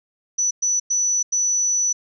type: tone bursts at uneven times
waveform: sine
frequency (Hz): 5950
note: F#8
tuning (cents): +9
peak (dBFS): -17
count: 4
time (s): 0.38-0.51 / 0.62-0.8 / 0.9-1.23 / 1.32-1.93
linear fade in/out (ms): 10
effects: none